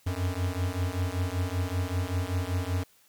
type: beating tone pair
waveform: square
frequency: 88.3 / 93.5 Hz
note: F2 / F#2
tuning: +20 / +19 cents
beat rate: 5.2 Hz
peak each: -31 / -31 dBFS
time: 0.06-2.84 s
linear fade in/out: 10 ms
effects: white hiss -62 dBFS RMS until 3.08 s